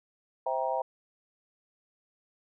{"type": "chord", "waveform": "sine", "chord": "C dominant seventh", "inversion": "none", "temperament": "just", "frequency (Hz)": [523.3, 654.1, 784.9, 941.9], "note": ["C5", "E5", "G5", "Bb5"], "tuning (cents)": [0, -14, 2, 18], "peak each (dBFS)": -33, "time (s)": [0.46, 0.82], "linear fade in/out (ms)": 5, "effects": []}